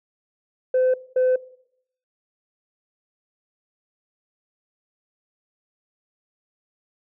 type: tone pair in turn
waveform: sine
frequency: 512 / 510.2 Hz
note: C5 / C5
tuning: -38 / -44 cents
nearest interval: unison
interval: 6 cents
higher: first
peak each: -14 dBFS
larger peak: neither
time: 0.74-0.94 / 1.16-1.36 s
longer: neither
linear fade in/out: 5 ms
effects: noise-tail reverb RT60 0.7 s tail -20 dB re dry + tanh soft clip ceiling -14 dBFS